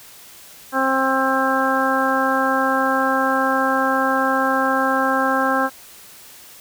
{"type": "harmonic tone", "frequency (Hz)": 265.3, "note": "C4", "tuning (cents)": 24, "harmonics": [1, 2, 3, 4, 5, 6], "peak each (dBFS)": [-23, -23, -23, -23, -23, -23], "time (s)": [0.72, 5.7], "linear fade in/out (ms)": 50, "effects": ["white hiss -43 dBFS RMS until 6.6 s"]}